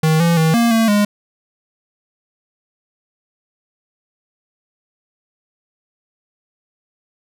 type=tone with pitch steps; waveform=square; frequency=157.9 / 169.1 / 160.2 / 233.9 / 225.6 / 206.3 Hz; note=D#3 / E3 / E3 / A#3 / A3 / G#3; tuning=+26 / +44 / -49 / +6 / +44 / -11 cents; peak=-12 dBFS; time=0.03-1.05 s; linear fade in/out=5 ms; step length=170 ms; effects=none